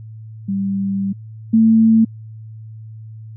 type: tone pair in turn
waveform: sine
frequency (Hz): 196 / 223.3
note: G3 / A3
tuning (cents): 0 / +26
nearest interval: major second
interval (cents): 226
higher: second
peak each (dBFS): -17 / -8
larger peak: second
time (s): 0.48-1.13 / 1.53-2.05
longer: first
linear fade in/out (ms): 10
effects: added 110 Hz sine -32 dBFS peak until 3.36 s